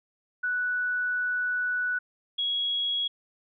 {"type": "tone pair in turn", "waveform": "sine", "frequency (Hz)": [1480, 3322], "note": ["F#6", "G#7"], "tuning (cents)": [0, 0], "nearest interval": "octave + major second", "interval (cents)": 1400, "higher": "second", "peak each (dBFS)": -25, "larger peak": "neither", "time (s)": [[0.43, 1.99], [2.38, 3.08]], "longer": "first", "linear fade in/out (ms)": 10, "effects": []}